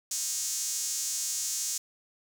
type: tone with high-pass filter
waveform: sawtooth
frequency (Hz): 313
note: D#4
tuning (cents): +10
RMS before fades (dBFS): -32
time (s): 0.11-1.78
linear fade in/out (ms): 5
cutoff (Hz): 6600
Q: 2.9
effects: none